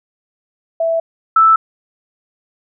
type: tone pair in turn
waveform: sine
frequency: 659.3 / 1318.6 Hz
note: E5 / E6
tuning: 0 / 0 cents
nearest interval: octave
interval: 1200 cents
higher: second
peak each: -13 / -6 dBFS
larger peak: second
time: 0.8-1 / 1.36-1.56 s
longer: neither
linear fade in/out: 5 ms
effects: none